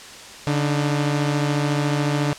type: tone pair together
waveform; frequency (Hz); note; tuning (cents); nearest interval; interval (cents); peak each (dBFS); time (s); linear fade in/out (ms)
sawtooth; 144.4 / 302.8; D3 / D#4; -29 / -47; octave + minor second; 1282; -16 / -22; 0.47-2.33; 0
effects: white hiss -39 dBFS RMS until 2.38 s + low-pass 7000 Hz 12 dB/octave